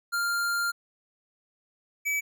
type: tone pair in turn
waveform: square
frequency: 1396.9 / 2292 Hz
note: F6 / D7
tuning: 0 / -43 cents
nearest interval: major sixth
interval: 857 cents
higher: second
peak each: -26 dBFS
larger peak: neither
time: 0.12-0.72 / 2.05-2.21 s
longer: first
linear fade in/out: 20 ms
effects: none